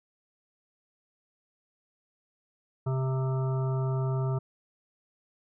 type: harmonic tone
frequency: 131.6 Hz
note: C3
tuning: 10 cents sharp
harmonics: 1 / 3 / 5 / 7 / 9 / 10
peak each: -26 / -36 / -40 / -43 / -45 / -46 dBFS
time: 2.86-4.39 s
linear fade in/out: 10 ms
effects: none